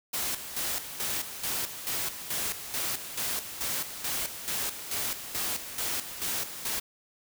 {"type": "noise with tremolo", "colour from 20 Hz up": "white", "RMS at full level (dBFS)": -31, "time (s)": [0.13, 6.8], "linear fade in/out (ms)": 10, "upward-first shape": "square", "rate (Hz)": 2.3, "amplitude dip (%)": 65, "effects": []}